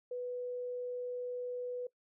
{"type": "tone", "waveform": "sine", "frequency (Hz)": 493.9, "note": "B4", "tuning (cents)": 0, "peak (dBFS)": -36, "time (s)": [0.11, 1.87], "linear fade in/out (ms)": 5, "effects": ["noise-tail reverb RT60 0.1 s tail -20 dB re dry"]}